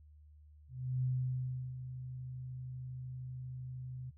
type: tone with ADSR envelope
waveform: sine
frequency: 127.8 Hz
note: C3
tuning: 40 cents flat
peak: -30 dBFS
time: 0.68-4.11 s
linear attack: 350 ms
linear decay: 710 ms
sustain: -11 dB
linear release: 17 ms
effects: added 75 Hz sine -56 dBFS peak until 4.17 s